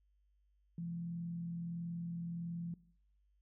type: tone with frequency modulation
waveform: sine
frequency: 170.1 Hz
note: F3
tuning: 45 cents flat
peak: -39 dBFS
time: 0.78-2.74 s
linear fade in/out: 2 ms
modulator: 41.5 Hz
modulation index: 0.29
effects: noise-tail reverb RT60 0.6 s tail -19 dB re dry + added 50 Hz sine -70 dBFS peak until 3.41 s